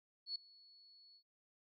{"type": "tone with ADSR envelope", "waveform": "sine", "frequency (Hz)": 4397, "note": "C#8", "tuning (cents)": -15, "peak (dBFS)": -37, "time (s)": [0.26, 1.23], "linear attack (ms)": 95, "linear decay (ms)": 5, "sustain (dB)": -24, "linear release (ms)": 73, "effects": []}